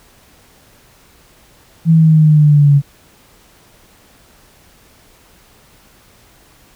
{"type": "exponential sweep", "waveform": "sine", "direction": "down", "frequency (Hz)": [164.81, 140.5], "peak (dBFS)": -5, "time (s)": [1.85, 2.82], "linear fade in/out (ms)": 50, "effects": ["pink hiss -48 dBFS RMS until 6.75 s"]}